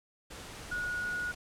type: tone in noise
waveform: sine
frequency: 1452 Hz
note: F#6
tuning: 33 cents flat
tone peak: -32 dBFS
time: 0.71-1.32 s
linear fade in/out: 10 ms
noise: pink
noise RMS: -45 dBFS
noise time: 0.3-1.35 s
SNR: +10 dB
effects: low-pass 10000 Hz 12 dB/octave